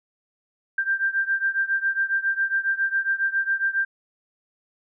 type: beating tone pair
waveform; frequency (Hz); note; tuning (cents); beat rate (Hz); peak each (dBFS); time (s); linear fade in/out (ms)
sine; 1578 / 1585.3; G6 / G6; +11 / +19; 7.3; -23 / -25; 0.78-3.85; 5
effects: none